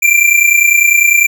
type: tone pair together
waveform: square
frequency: 2350 / 2380 Hz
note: D7 / D7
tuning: +1 / +22 cents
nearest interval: unison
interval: 21 cents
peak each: -10 dBFS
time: 0.02-1.27 s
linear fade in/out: 10 ms
effects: none